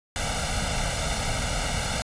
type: noise with comb filter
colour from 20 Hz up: pink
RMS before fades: -27 dBFS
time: 0.16-2.02 s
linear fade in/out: 0 ms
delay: 1.4 ms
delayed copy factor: +0.8
effects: resampled to 22050 Hz